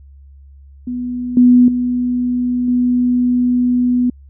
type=tone with level steps; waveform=sine; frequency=246.9 Hz; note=B3; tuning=in tune; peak=-19 / -5 / -14 / -11 dBFS; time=0.87-4.1 s; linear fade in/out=5 ms; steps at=1.37 / 1.68 / 2.68 s; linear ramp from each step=2 ms; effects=added 69 Hz sine -38 dBFS peak until 4.29 s